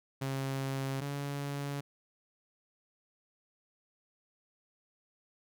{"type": "tone pair in turn", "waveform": "sawtooth", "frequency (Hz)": [135.3, 141.63], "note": ["C#3", "C#3"], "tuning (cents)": [-42, 38], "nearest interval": "minor second", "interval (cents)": 80, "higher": "second", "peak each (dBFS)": [-29, -31], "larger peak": "first", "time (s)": [[0.21, 1.01], [1.01, 1.81]], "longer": "neither", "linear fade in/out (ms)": 10, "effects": []}